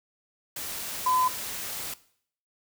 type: tone in noise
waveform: sine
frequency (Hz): 1013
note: B5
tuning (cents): +44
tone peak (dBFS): -21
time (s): 1.06-1.28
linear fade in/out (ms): 5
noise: white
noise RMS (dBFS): -35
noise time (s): 0.56-1.94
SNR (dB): +11
effects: noise-tail reverb RT60 0.6 s tail -18 dB re dry